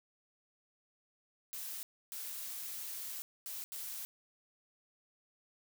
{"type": "noise bursts at uneven times", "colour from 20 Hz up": "blue", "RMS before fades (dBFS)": -43, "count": 4, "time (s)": [[1.53, 1.83], [2.12, 3.22], [3.46, 3.64], [3.72, 4.05]], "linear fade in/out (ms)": 0, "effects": []}